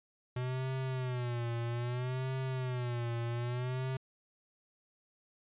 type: tone with vibrato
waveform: square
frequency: 124.3 Hz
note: B2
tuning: 12 cents sharp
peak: -34 dBFS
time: 0.36-3.97 s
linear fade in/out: 5 ms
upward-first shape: sine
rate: 0.62 Hz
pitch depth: 100 cents each way
effects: resampled to 8000 Hz